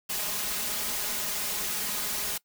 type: noise with comb filter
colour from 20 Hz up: white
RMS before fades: -31 dBFS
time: 0.09-2.38 s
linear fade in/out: 10 ms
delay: 4.8 ms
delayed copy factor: +0.75
effects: noise-tail reverb RT60 0.1 s tail -21 dB re dry